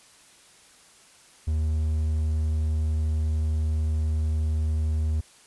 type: tone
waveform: triangle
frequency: 77.78 Hz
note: D#2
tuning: in tune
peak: -20 dBFS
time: 1.47-5.21 s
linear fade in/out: 10 ms
effects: white hiss -54 dBFS RMS until 5.46 s + resampled to 24000 Hz